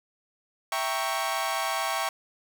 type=chord; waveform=sawtooth; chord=E diminished seventh; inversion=none; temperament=equal; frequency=659.3 / 784 / 932.3 / 1108.7 Hz; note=E5 / G5 / Bb5 / Db6; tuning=0 / 0 / 0 / 0 cents; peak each=-29 / -28 / -31 / -27 dBFS; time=0.72-2.09 s; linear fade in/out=2 ms; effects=none